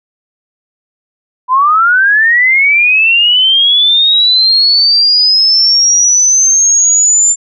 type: linear sweep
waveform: sine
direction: up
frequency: 987.8 to 7230 Hz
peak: -5 dBFS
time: 1.48-7.36 s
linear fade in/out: 50 ms
effects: none